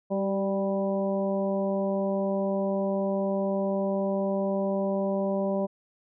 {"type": "harmonic tone with a mistuned harmonic", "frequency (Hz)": 196, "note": "G3", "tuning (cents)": 0, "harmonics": [1, 2, 3, 4, 5], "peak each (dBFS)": [-28, -32, -28, -39, -39], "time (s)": [0.1, 5.67], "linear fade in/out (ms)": 20, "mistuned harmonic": 2, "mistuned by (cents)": -22, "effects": []}